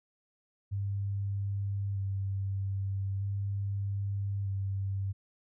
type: tone with vibrato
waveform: sine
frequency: 98.6 Hz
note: G2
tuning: 11 cents sharp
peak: -30 dBFS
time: 0.71-5.13 s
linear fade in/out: 20 ms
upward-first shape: square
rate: 0.4 Hz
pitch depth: 17 cents each way
effects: none